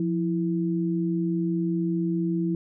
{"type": "tone pair together", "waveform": "sine", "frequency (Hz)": [174.61, 329.6], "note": ["F3", "E4"], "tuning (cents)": [0, 0], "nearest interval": "major seventh", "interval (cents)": 1100, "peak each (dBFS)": [-25, -26], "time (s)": [0, 2.55], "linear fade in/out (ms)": 2, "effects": []}